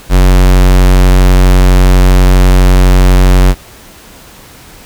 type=tone; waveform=square; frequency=46.09 Hz; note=F#1; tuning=6 cents flat; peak=-3 dBFS; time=0.09-3.55 s; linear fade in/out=50 ms; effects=pink hiss -35 dBFS RMS until 4.85 s